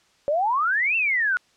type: exponential two-way sweep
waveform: sine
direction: up then down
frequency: 554.4 to 2740 to 1429 Hz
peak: -19 dBFS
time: 0.28-1.37 s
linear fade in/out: 0 ms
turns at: 0.96 s
effects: white hiss -61 dBFS RMS until 1.56 s + low-pass 6000 Hz 12 dB/octave